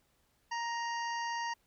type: harmonic tone with a mistuned harmonic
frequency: 936 Hz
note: A#5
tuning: 7 cents sharp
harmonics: 1 / 2 / 3 / 5 / 6 / 7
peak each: -35 / -40 / -47 / -48 / -50 / -54 dBFS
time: 0.51-1.54 s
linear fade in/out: 10 ms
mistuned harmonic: 7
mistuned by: -55 cents
effects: pink hiss -73 dBFS RMS until 1.66 s